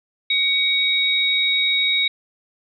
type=tone pair together; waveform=sine; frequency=2252 / 3787 Hz; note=C#7 / A#7; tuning=+27 / +27 cents; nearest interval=major sixth; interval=900 cents; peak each=-20 / -18 dBFS; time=0.3-2.08 s; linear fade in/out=5 ms; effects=none